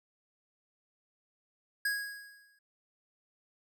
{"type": "tone with exponential decay", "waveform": "square", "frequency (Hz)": 1652, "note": "G#6", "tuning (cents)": -10, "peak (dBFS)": -28, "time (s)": [1.85, 2.59], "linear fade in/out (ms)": 5, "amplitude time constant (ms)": 160, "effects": []}